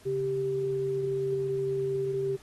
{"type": "tone pair together", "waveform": "sine", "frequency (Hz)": [138.73, 392], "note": ["C#3", "G4"], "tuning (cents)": [2, 0], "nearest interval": "octave + tritone", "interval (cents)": 1798, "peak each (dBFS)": [-36, -27], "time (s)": [0.05, 2.37], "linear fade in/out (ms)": 20, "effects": ["pink hiss -56 dBFS RMS until 2.42 s", "AAC 32 kbps"]}